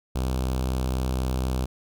sawtooth tone with notch filter, 64.1 Hz, C2, 35 cents flat, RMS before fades -26 dBFS, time 0.15-1.66 s, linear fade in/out 10 ms, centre 1900 Hz, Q 1.4, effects none

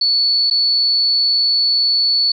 sine tone with dropouts, 4439 Hz, C#8, 2 cents sharp, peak -12 dBFS, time 0.01-2.32 s, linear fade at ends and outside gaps 5 ms, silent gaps 0.501-0.509 s, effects none

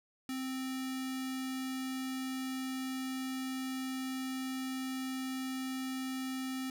square tone with notch filter, 261.6 Hz, C4, in tune, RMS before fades -38 dBFS, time 0.29-6.7 s, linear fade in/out 2 ms, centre 560 Hz, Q 0.52, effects none

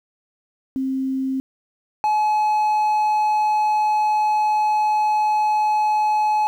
sine / triangle tone pair in turn, 264.8 / 851.4 Hz, C4 / G#5, +21 / +43 cents, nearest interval octave + minor sixth, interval 2022 cents, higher second, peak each -20 / -14 dBFS, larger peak second, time 0.76-1.4 / 2.04-6.47 s, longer second, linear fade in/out 0 ms, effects 9-bit

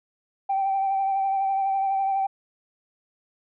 sine tone with vibrato, 779 Hz, G5, 11 cents flat, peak -20 dBFS, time 0.49-2.27 s, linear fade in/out 10 ms, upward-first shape triangle, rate 12 Hz, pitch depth 28 cents each way, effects tanh soft clip ceiling -17 dBFS

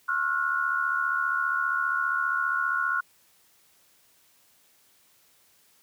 sine tone cluster, 1086 / 1371 / 1446 Hz, C#6 / F6 / F#6, -36 / -32 / -40 cents, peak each -31 / -29 / -26 dBFS, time 0.08-3.01 s, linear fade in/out 10 ms, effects white hiss -62 dBFS RMS until 5.82 s + high-pass 60 Hz 12 dB/octave

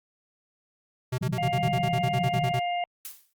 square tone bursts, 126.8 Hz, B2, 46 cents sharp, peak -26 dBFS, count 15, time 1.12-2.596 s, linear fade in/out 10 ms, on 62 ms, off 39 ms
white band-pass noise, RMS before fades -32 dBFS, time 1.21-2.52 s, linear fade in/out 10 ms, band 140 to 190 Hz, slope 96 dB/octave
harmonic tone, 704 Hz, F5, 14 cents sharp, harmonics 1 / 3 / 4, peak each -26 / -36 / -38 dBFS, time 1.38-2.84 s, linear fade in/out 2 ms
blue noise with exponential decay, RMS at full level -35 dBFS, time 3.05-3.33 s, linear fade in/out 0 ms, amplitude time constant 59 ms
effects Opus 48 kbps

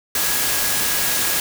sine tone in noise, 1661 Hz, G#6, in tune, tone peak -31 dBFS, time 0.15-1.4 s, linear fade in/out 2 ms, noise white, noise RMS -20 dBFS, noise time 0.15-1.4 s, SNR -14 dB, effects none

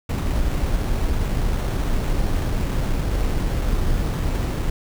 brown noise with sample-and-hold, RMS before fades -21 dBFS, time 0.09-4.7 s, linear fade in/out 5 ms, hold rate 4900 Hz, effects none

